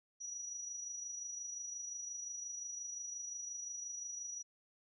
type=tone with amplitude modulation; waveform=sine; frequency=5830 Hz; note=F#8; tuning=26 cents flat; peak=-40 dBFS; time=0.2-4.43 s; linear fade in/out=20 ms; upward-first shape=sine; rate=25.7 Hz; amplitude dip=45%; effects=none